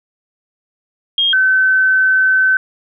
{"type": "tone pair in turn", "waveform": "sine", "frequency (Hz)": [3238, 1528.1], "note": ["G#7", "G6"], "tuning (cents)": [-45, -45], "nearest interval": "octave + minor second", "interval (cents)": 1300, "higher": "first", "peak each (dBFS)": [-11, -9], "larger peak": "second", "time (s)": [[1.18, 1.33], [1.33, 2.57]], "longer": "second", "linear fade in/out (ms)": 2, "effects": []}